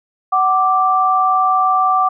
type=tone pair together; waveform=sine; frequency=748.8 / 1174.7 Hz; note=F#5 / D6; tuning=+20 / 0 cents; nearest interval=minor sixth; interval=780 cents; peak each=-15 / -13 dBFS; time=0.32-2.09 s; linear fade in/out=10 ms; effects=none